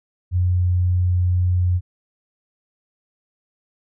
sine tone, 89.8 Hz, F2, 49 cents sharp, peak -15 dBFS, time 0.31-1.81 s, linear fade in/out 50 ms, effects none

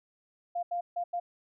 sine tone bursts at uneven times, 699 Hz, F5, 1 cent sharp, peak -29 dBFS, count 4, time 0.55-0.63 / 0.71-0.81 / 0.96-1.04 / 1.13-1.2 s, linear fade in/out 10 ms, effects none

